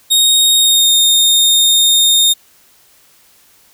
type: tone with pitch glide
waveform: sawtooth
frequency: 3729 to 3678 Hz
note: A#7 to A#7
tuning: 0 to -24 cents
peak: -5 dBFS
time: 0.1-2.34 s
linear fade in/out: 20 ms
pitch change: -24 cents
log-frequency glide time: 0.56-0.92 s
effects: white hiss -49 dBFS RMS until 3.73 s